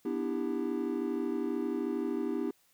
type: chord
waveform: triangle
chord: E minor seventh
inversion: second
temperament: just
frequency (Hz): 247.2 / 296.7 / 329.6 / 395.6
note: B3 / D4 / E4 / G4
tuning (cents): +2 / +18 / 0 / +16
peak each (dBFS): -34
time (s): 0.05-2.51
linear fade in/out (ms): 5
effects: white hiss -68 dBFS RMS until 2.73 s